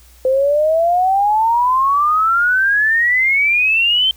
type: exponential sweep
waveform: sine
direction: up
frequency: 512 to 3136 Hz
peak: -11 dBFS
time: 0.25-4.11 s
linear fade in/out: 2 ms
effects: added 60 Hz sine -44 dBFS peak until 4.16 s + white hiss -49 dBFS RMS until 4.16 s